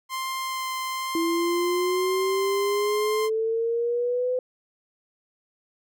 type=tone with vibrato; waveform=sawtooth; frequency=1046.5 Hz; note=C6; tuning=in tune; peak=-24 dBFS; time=0.09-3.3 s; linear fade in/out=50 ms; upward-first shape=sine; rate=1.1 Hz; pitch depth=9 cents each way
type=exponential sweep; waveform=sine; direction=up; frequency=329.6 to 508 Hz; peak=-22 dBFS; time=1.15-4.39 s; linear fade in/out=2 ms
effects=none